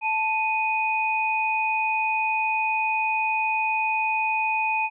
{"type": "tone pair together", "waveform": "sine", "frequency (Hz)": [880, 2487], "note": ["A5", "D#7"], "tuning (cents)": [0, -1], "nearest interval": "octave + tritone", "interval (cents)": 1799, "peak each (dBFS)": -24, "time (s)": [0.01, 4.9], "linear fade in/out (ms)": 50, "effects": []}